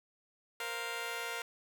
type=chord; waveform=10% pulse; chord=Bb suspended second; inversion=none; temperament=just; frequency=466.2 / 524.4 / 699.2 Hz; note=Bb4 / C5 / F5; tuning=0 / +4 / +2 cents; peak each=-32 / -37 / -35 dBFS; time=0.6-1.42 s; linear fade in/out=2 ms; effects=none